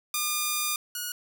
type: tone pair in turn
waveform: 5% pulse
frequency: 1209 / 1451.1 Hz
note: D6 / F#6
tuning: +50 / -34 cents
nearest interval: minor third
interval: 316 cents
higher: second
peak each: -14 / -20 dBFS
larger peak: first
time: 0.14-0.76 / 0.95-1.12 s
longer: first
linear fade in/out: 2 ms
effects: none